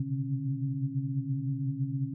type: tone cluster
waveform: sine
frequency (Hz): 123.7 / 132 / 138 / 147.3 / 272.6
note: B2 / C3 / C#3 / D3 / C#4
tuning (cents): +3 / +16 / -7 / +6 / -29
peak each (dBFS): -39 / -34 / -33 / -38 / -36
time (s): 0-2.14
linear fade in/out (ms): 5
effects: none